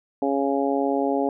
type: harmonic tone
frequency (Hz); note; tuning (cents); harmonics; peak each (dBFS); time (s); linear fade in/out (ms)
138.59; C#3; 0; 2 / 3 / 4 / 5 / 6; -24 / -26 / -27 / -28 / -29; 0.22-1.29; 2
effects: none